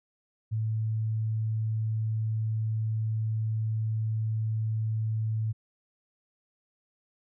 sine tone, 110 Hz, A2, in tune, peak -26 dBFS, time 0.51-5.53 s, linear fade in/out 20 ms, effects none

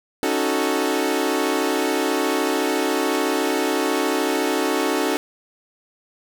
sawtooth chord, D# half-diminished seventh, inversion third, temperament equal, 277.2 / 311.1 / 370 / 440 Hz, C#4 / D#4 / F#4 / A4, 0 / 0 / 0 / 0 cents, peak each -21 dBFS, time 0.23-5.17 s, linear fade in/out 0 ms, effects none

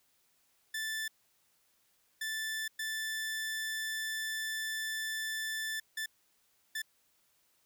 sawtooth tone bursts at uneven times, 1760 Hz, A6, in tune, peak -31 dBFS, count 5, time 0.74-1.08 / 2.21-2.68 / 2.79-5.8 / 5.97-6.06 / 6.75-6.82 s, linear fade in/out 5 ms, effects white hiss -72 dBFS RMS until 7.65 s

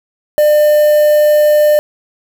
triangle tone with quantisation, 599 Hz, D5, 34 cents sharp, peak -4 dBFS, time 0.38-1.79 s, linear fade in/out 0 ms, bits 4, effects none

